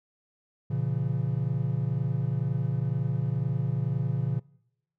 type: chord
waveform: triangle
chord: A# diminished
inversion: none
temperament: equal with one note detuned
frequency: 116.54 / 138.59 / 168.28 Hz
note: A#2 / C#3 / E3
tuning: 0 / 0 / +36 cents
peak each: -28 / -26 / -31 dBFS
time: 0.7-4.4 s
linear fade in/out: 10 ms
effects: noise-tail reverb RT60 0.8 s tail -23 dB re dry